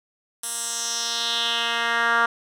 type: tone with band-pass filter sweep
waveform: 10% pulse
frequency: 233.1 Hz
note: A#3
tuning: in tune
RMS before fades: -24 dBFS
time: 0.43-2.26 s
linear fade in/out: 5 ms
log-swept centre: 9900 to 1400 Hz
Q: 2.6
effects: none